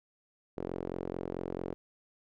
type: tone with band-pass filter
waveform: sawtooth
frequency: 44.53 Hz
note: F1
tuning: 34 cents sharp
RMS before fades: -38 dBFS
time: 0.57-1.74 s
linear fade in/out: 0 ms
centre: 410 Hz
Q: 1.9
effects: none